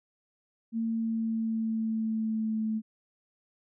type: tone with pitch glide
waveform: sine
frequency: 226.7 to 218.9 Hz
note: A#3 to A3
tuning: -48 to -9 cents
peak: -27 dBFS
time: 0.72-2.82 s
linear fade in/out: 50 ms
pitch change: -61 cents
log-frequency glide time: 0.84-2.62 s
effects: none

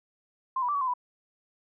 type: tone with pitch steps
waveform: sine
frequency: 1049 / 982 / 1167 / 1129 / 1035 / 988 Hz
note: C6 / B5 / D6 / C#6 / C6 / B5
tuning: +4 / -10 / -11 / +31 / -19 / 0 cents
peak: -25 dBFS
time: 0.56-0.938 s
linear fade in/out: 5 ms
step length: 63 ms
effects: none

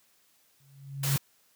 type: tone with exponential growth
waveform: sine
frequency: 138.1 Hz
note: C#3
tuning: 6 cents flat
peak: -21 dBFS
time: 0.6-1.16 s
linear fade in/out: 0 ms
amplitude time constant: 120 ms
type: noise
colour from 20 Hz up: white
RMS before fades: -32 dBFS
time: 1.03-1.18 s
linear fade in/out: 5 ms
effects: white hiss -66 dBFS RMS until 1.55 s + high-pass 80 Hz 12 dB/octave

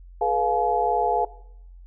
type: tone cluster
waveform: sine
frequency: 423 / 486.4 / 703 / 850 Hz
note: G#4 / B4 / F5 / G#5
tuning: +32 / -26 / +11 / +40 cents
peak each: -26 / -27 / -24 / -24 dBFS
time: 0.21-1.25 s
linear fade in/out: 5 ms
effects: noise-tail reverb RT60 0.7 s tail -18 dB re dry + added 44 Hz sine -42 dBFS peak until 1.86 s

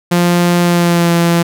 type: tone with pitch glide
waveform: sawtooth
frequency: 174.61 to 170.23 Hz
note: F3 to F3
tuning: 0 to -44 cents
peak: -5 dBFS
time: 0.11-1.43 s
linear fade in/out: 10 ms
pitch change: -44 cents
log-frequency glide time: 0.61-1.12 s
effects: none

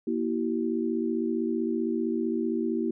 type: tone cluster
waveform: sine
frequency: 236.3 / 326.9 / 382.4 Hz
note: A#3 / E4 / G4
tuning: +24 / -14 / -43 cents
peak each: -29 / -29 / -31 dBFS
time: 0.07-2.91 s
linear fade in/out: 5 ms
effects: none

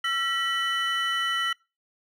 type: tone cluster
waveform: triangle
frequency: 1344 / 1934 / 3005 Hz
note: E6 / B6 / F#7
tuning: +33 / -37 / +26 cents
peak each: -27 dBFS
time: 0.04-1.53 s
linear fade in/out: 5 ms
effects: noise-tail reverb RT60 0.3 s tail -26 dB re dry

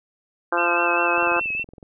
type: harmonic tone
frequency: 172.9 Hz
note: F3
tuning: 17 cents flat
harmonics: 2 / 3 / 4 / 5 / 6 / 7 / 8 / 9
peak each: -27 / -27 / -27 / -27 / -27 / -27 / -27 / -27 dBFS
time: 0.52-1.4 s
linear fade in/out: 5 ms
type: tone with vibrato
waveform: sine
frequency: 2632 Hz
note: E7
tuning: 3 cents flat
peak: -23 dBFS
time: 0.57-1.64 s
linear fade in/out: 20 ms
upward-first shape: sine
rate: 5 Hz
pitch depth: 46 cents each way
type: click train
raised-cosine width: 2 ms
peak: -29 dBFS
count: 15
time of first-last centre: 1.18-1.828 s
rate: 21.6 Hz
effects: none

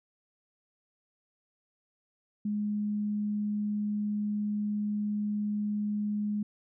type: tone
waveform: sine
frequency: 208.5 Hz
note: G#3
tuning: 7 cents sharp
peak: -28 dBFS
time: 2.45-6.43 s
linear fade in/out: 5 ms
effects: none

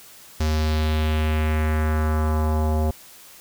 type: tone with low-pass filter sweep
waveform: square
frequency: 77.6 Hz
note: D#2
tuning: 4 cents flat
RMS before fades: -21 dBFS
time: 0.4-2.91 s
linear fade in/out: 5 ms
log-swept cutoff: 5900 to 690 Hz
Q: 2
effects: white hiss -46 dBFS RMS until 3.4 s

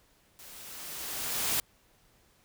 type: noise with level ramp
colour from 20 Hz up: white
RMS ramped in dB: -50 to -28 dBFS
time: 0.39-1.6 s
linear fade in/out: 0 ms
effects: pink hiss -65 dBFS RMS until 2.44 s

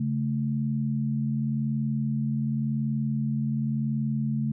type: tone pair together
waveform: sine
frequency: 138.59 / 219.5 Hz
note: C#3 / A3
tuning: 0 / -4 cents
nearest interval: minor sixth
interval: 796 cents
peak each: -27 dBFS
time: 0-4.52 s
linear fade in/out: 5 ms
effects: none

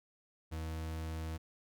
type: tone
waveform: 40% pulse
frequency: 80.1 Hz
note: E2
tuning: 49 cents flat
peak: -37 dBFS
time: 0.51-1.38 s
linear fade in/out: 20 ms
effects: none

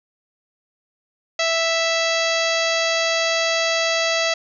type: harmonic tone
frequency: 659.3 Hz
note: E5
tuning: in tune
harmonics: 1 / 2 / 3 / 4 / 5 / 6 / 7 / 8 / 9 / 10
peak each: -22 / -28 / -25 / -26 / -28 / -29 / -28 / -33 / -35 / -32 dBFS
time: 1.39-4.34 s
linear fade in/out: 5 ms
effects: none

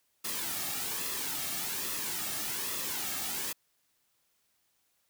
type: noise with flanger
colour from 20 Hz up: white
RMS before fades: -35 dBFS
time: 0.24-3.53 s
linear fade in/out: 10 ms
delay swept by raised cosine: 1.3 to 2.05 ms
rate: 1.2 Hz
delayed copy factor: -0.55
effects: white hiss -74 dBFS RMS until 5.09 s

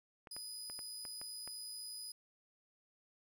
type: clicks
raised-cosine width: 0.5 ms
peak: -36 dBFS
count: 7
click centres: 0.272 / 0.365 / 0.699 / 0.791 / 1.052 / 1.215 / 1.476 s
type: tone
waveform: 25% pulse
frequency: 4978 Hz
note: D#8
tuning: in tune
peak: -40 dBFS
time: 0.31-2.12 s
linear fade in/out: 5 ms
effects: 12-bit

